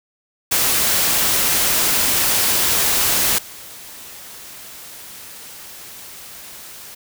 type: noise with level steps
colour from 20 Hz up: white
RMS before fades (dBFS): -17 / -37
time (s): 0.51-6.95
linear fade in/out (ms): 10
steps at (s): 3.38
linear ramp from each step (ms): 5
effects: none